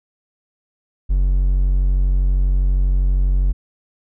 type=tone; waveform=triangle; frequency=46.25 Hz; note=F#1; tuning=in tune; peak=-11 dBFS; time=1.09-3.53 s; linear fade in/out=20 ms; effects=none